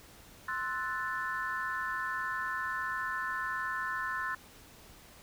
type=chord; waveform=sine; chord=F# half-diminished seventh; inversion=second; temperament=equal; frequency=1046.5 / 1318.5 / 1480 / 1760 Hz; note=C6 / E6 / F#6 / A6; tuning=0 / 0 / 0 / 0 cents; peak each=-37 / -40 / -38 / -36 dBFS; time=0.48-4.35 s; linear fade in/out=5 ms; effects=tanh soft clip ceiling -22 dBFS + pink hiss -55 dBFS RMS until 5.22 s